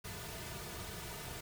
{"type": "noise with comb filter", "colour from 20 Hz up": "pink", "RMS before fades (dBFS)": -45, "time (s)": [0.04, 1.41], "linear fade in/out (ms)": 10, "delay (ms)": 3.7, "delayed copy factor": -0.7, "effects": []}